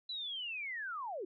sine linear sweep, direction down, 4018 to 329.6 Hz, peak -38 dBFS, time 0.09-1.25 s, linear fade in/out 5 ms, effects none

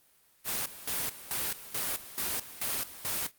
white noise with tremolo, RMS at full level -32 dBFS, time 0.44-3.32 s, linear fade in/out 50 ms, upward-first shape square, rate 2.3 Hz, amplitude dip 80%, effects white hiss -65 dBFS RMS until 3.38 s + Opus 32 kbps

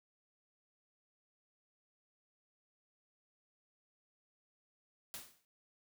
white noise with exponential decay, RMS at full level -43 dBFS, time 5.14-5.45 s, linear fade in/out 0 ms, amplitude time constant 67 ms, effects none

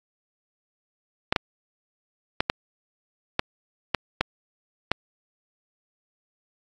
clicks, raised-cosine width 0.3 ms, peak -4 dBFS, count 8, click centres 1.325 / 1.362 / 2.405 / 2.499 / 3.394 / 3.947 / 4.21 / 4.916 s, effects AAC 48 kbps

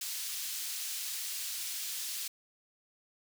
pink high-pass noise, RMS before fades -38 dBFS, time 0.01-2.28 s, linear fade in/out 5 ms, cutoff 3900 Hz, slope 12 dB/octave, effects none

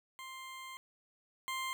20% pulse tone pair in turn, 1050 / 1050 Hz, C6 / C6, +6 / +6 cents, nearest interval unison, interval 0 cents, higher neither, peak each -40 / -31 dBFS, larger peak second, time 0.19-0.77 / 1.48-1.73 s, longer first, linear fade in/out 0 ms, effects none

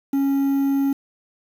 triangle tone with quantisation, 275.9 Hz, C#4, 8 cents flat, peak -15 dBFS, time 0.13-0.93 s, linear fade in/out 5 ms, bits 7, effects none

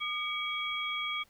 sine tone cluster, 1217 / 2267 / 3299 Hz, D#6 / C#7 / G#7, -39 / +38 / -12 cents, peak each -37 / -35 / -36 dBFS, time 0-1.24 s, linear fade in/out 20 ms, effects pink hiss -65 dBFS RMS until 1.29 s

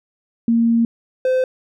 sine / triangle tone pair in turn, 231.3 / 514.9 Hz, A#3 / C5, -13 / -28 cents, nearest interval octave + major second, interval 1385 cents, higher second, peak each -12 dBFS, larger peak neither, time 0.48-0.85 / 1.25-1.44 s, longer first, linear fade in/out 2 ms, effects none

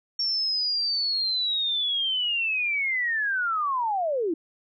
sine linear sweep, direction down, 5500 to 305 Hz, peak -23 dBFS, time 0.19-4.34 s, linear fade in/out 5 ms, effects none

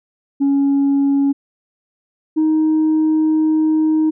sine tone pair in turn, 278.7 / 312.8 Hz, C#4 / D#4, +9 / +9 cents, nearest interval major second, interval 200 cents, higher second, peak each -10 dBFS, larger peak neither, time 0.4-1.33 / 2.36-4.11 s, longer second, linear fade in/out 20 ms, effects tanh soft clip ceiling -10 dBFS

